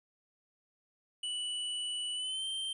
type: tone with pitch glide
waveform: square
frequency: 2960 to 3136 Hz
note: F#7 to G7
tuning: 0 to 0 cents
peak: -35 dBFS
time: 1.23-2.73 s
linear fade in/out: 5 ms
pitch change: +100 cents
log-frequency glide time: 2.14-2.46 s
effects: resampled to 24000 Hz + 12-bit